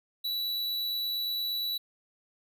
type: tone with amplitude modulation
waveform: square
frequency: 3939 Hz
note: B7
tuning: 5 cents flat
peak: -29 dBFS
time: 0.24-1.78 s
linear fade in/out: 10 ms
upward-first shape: sine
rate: 88.6 Hz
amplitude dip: 25%
effects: none